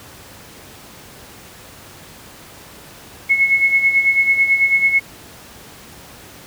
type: tone with tremolo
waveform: sine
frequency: 2186 Hz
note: C#7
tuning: 25 cents flat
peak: -9 dBFS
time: 3.29-5 s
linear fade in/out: 20 ms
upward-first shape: sine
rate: 9.1 Hz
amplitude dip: 65%
effects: pink hiss -40 dBFS RMS until 6.46 s + high-pass 60 Hz 12 dB/octave